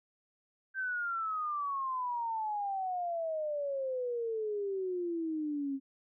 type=exponential sweep; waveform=sine; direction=down; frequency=1568 to 267.9 Hz; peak=-32 dBFS; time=0.74-5.8 s; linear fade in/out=50 ms; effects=none